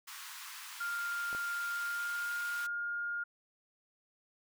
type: high-pass noise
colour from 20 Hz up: pink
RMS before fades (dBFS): -47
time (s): 0.07-2.67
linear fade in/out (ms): 10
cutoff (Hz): 990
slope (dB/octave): 48
type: tone with pitch glide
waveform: sine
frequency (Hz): 1400 to 1416.3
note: F6 to F6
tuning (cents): +4 to +24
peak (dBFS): -34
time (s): 0.8-3.24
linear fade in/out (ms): 10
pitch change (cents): +20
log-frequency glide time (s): 1.74-2.34
type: clicks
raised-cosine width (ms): 1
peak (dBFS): -34 / -32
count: 2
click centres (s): 1.329 / 1.349
effects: none